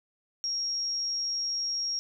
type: tone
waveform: sine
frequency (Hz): 5588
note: F8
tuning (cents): 0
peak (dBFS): -28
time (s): 0.44-1.99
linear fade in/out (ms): 0
effects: none